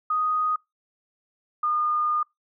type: tone pair in turn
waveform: sine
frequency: 1244.5 / 1218.2 Hz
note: D#6 / D#6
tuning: 0 / -37 cents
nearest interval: unison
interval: 37 cents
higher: first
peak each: -21 dBFS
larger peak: neither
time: 0.1-0.56 / 1.63-2.23 s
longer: second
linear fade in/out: 5 ms
effects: noise-tail reverb RT60 0.2 s tail -26 dB re dry